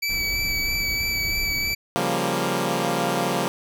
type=tone with vibrato; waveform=25% pulse; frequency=2300 Hz; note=D7; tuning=37 cents flat; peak=-19 dBFS; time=0.02-1.75 s; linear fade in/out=10 ms; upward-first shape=sine; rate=3.1 Hz; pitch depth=14 cents each way
type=noise; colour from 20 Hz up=brown; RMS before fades=-32 dBFS; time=0.09-1.74 s; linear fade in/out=5 ms
type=chord; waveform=10% pulse; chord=G half-diminished seventh; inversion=second; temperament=equal; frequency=138.59 / 174.61 / 196 / 233.1 Hz; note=Db3 / F3 / G3 / Bb3; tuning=0 / 0 / 0 / 0 cents; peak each=-20 / -18 / -20 / -19 dBFS; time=1.96-3.48 s; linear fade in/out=0 ms
effects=none